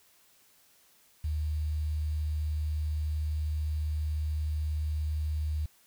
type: tone with quantisation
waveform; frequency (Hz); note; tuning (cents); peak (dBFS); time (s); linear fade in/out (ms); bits
sine; 76.4; D#2; -31; -28; 1.24-5.66; 5; 9
effects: white hiss -63 dBFS RMS until 5.86 s